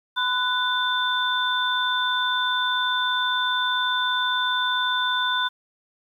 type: tone cluster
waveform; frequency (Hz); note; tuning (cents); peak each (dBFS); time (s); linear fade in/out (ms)
sine; 1008 / 1481 / 3545; B5 / F#6 / A7; +35 / +1 / +12; -25; 0.16-5.49; 20
effects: 9-bit